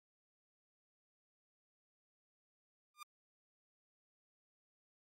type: tone with exponential growth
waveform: sawtooth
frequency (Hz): 1200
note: D6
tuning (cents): +37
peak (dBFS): -40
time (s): 2.94-3.03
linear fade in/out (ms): 5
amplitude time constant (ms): 19
effects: MP3 64 kbps